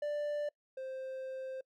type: tone pair in turn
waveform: triangle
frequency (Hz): 589 / 524.7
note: D5 / C5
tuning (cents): +5 / +5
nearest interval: major second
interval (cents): 200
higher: first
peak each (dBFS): -31 / -37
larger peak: first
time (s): 0.02-0.49 / 0.77-1.61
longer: second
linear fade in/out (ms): 5
effects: noise-tail reverb RT60 0.1 s tail -25 dB re dry